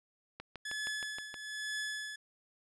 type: click train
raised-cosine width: 0.3 ms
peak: -27 dBFS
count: 7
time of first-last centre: 0.4-1.342 s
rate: 6.37 Hz
type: tone with tremolo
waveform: sawtooth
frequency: 1714 Hz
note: A6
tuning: 46 cents flat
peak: -31 dBFS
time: 0.65-2.16 s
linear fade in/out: 5 ms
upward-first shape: triangle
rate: 1.1 Hz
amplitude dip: 75%
effects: resampled to 22050 Hz